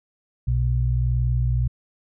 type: tone pair together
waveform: sine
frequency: 61.4 / 123.03 Hz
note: B1 / B2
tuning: -9 / -6 cents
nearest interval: octave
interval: 1203 cents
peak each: -21 dBFS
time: 0.47-1.68 s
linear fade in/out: 10 ms
effects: none